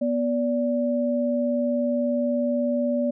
sine tone pair together, 244 / 579.7 Hz, B3 / D5, -21 / -23 cents, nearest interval octave + minor third, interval 1498 cents, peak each -23 / -24 dBFS, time 0.01-3.11 s, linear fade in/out 10 ms, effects none

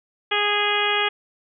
harmonic tone, 413.3 Hz, G#4, 8 cents flat, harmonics 1 / 2 / 3 / 4 / 5 / 6 / 7 / 8, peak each -27 / -27 / -27 / -27 / -27 / -27 / -27 / -27 dBFS, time 0.31-1.09 s, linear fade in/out 10 ms, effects none

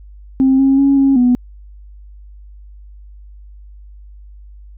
sine tone with pitch steps, 265 / 270.5 / 276.6 / 272.7 / 247 Hz, C4 / C#4 / C#4 / C#4 / B3, +22 / -42 / -4 / -28 / 0 cents, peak -7 dBFS, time 0.4-1.35 s, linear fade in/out 0 ms, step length 190 ms, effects tanh soft clip ceiling -4 dBFS + added 50 Hz sine -35 dBFS peak until 4.77 s

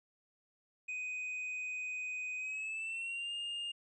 triangle tone with pitch glide, 2500 to 2822 Hz, D#7 to F7, +8 to +17 cents, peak -36 dBFS, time 0.88-3.72 s, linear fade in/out 10 ms, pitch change +209 cents, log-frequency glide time 2.37-3.33 s, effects resampled to 24000 Hz

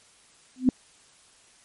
sine tone with exponential growth, 255.5 Hz, C4, 41 cents flat, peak -12 dBFS, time 0.56-0.69 s, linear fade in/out 1 ms, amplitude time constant 27 ms, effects white hiss -57 dBFS RMS until 1.64 s + MP3 48 kbps

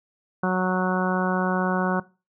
harmonic tone, 184.4 Hz, F#3, 6 cents flat, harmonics 1 / 2 / 3 / 4 / 5 / 6 / 7 / 8, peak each -23 / -29 / -30 / -30 / -32 / -31 / -34 / -30 dBFS, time 0.43-2 s, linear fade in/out 5 ms, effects noise-tail reverb RT60 0.3 s tail -20 dB re dry

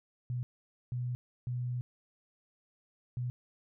sine tone bursts at uneven times, 123.47 Hz, B2, in tune, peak -32 dBFS, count 4, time 0.3-0.43 / 0.92-1.15 / 1.47-1.81 / 3.17-3.3 s, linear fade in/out 0 ms, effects none

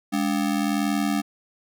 square ring-modulated tone, 246.9 Hz, B3, in tune, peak -19 dBFS, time 0.12-1.22 s, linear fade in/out 20 ms, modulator 40.5 Hz, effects none

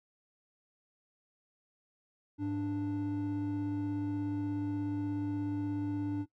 triangle tone pair together, 103.45 / 293.7 Hz, G#2 / D4, -6 / 0 cents, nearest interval octave + tritone, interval 1806 cents, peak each -36 / -29 dBFS, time 2.38-6.26 s, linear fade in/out 50 ms, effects noise-tail reverb RT60 0.1 s tail -17 dB re dry + tanh soft clip ceiling -24 dBFS

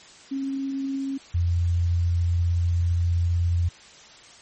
sine tone pair in turn, 271.9 / 86.29 Hz, C#4 / F2, -33 / -20 cents, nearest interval octave + minor sixth, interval 1987 cents, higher first, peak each -25 / -19 dBFS, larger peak second, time 0.31-1.18 / 1.34-3.69 s, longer second, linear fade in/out 10 ms, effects white hiss -48 dBFS RMS until 4.41 s + MP3 32 kbps

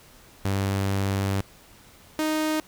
sawtooth tone pair in turn, 98 / 310.5 Hz, G2 / D#4, 0 / -3 cents, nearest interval octave + minor sixth, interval 1997 cents, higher second, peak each -19 dBFS, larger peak neither, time 0.45-1.41 / 2.19-2.6 s, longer first, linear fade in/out 0 ms, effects pink hiss -52 dBFS RMS until 2.67 s

